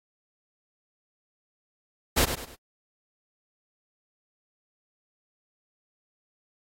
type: noise with echo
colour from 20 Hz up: pink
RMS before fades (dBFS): -21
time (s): 2.16-2.26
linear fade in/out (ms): 20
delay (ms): 100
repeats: 3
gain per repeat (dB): -9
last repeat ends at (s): 2.56
effects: AAC 48 kbps